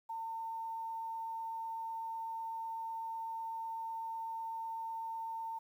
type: tone with quantisation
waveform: sine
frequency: 904 Hz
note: A5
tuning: 47 cents sharp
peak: -38 dBFS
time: 0.09-5.59 s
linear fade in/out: 10 ms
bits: 11
effects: none